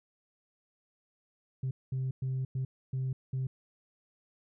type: tone bursts at uneven times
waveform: sine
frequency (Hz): 130.81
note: C3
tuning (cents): 0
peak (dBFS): -28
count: 6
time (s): 1.63-1.71 / 1.92-2.11 / 2.22-2.45 / 2.55-2.65 / 2.93-3.13 / 3.33-3.47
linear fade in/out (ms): 5
effects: tanh soft clip ceiling -28 dBFS

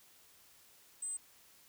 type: tone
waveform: sine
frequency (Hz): 8150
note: C9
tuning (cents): -47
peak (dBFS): -37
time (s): 1.02-1.17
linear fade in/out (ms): 5
effects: white hiss -63 dBFS RMS until 1.68 s

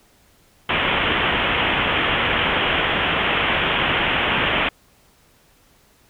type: low-pass noise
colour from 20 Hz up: white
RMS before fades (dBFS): -20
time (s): 0.69-4.69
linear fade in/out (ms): 5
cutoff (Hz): 3300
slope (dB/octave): 96
effects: pink hiss -56 dBFS RMS until 6.09 s

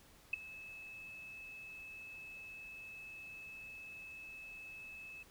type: tone with ADSR envelope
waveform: sine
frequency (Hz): 2600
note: E7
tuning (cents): -24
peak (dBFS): -28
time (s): 0.33-5.23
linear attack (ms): 6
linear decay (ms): 10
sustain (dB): -20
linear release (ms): 5
effects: pink hiss -63 dBFS RMS until 5.3 s

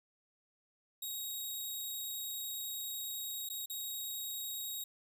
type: tone with dropouts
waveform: 10% pulse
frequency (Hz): 3786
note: A#7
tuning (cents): +26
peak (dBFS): -31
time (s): 1.02-4.84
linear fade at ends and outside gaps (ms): 5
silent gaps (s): 3.49-3.499 / 3.659-3.698
effects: none

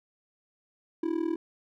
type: tone with amplitude modulation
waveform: triangle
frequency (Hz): 329.6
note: E4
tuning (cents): 0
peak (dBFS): -21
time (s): 1.03-1.36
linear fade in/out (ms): 5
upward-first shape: sine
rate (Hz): 40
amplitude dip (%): 90
effects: none

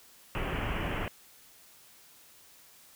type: low-pass noise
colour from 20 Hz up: pink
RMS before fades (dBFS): -33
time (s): 0.35-1.08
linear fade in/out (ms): 0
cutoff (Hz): 3100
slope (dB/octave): 96
effects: white hiss -57 dBFS RMS until 2.95 s

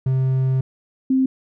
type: tone pair in turn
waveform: triangle / sine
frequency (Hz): 131.3 / 262.6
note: C3 / C4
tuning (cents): +6 / +6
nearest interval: octave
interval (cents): 1200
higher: second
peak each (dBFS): -14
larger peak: neither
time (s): 0.06-0.61 / 1.1-1.26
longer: first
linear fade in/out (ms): 5
effects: none

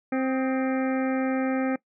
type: harmonic tone with a mistuned harmonic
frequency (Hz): 262.8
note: C4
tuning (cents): +8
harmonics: 1 / 2 / 3 / 5 / 6 / 7 / 8 / 9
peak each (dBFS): -24 / -30 / -34 / -38 / -40 / -41 / -42 / -43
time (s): 0.12-1.76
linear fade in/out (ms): 5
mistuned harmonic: 5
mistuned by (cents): -64
effects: noise-tail reverb RT60 0.1 s tail -21 dB re dry

